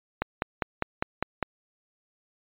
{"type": "click train", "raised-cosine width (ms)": 0.5, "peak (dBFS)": -10, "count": 7, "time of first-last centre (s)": [0.22, 1.427], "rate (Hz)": 4.97, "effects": ["resampled to 8000 Hz"]}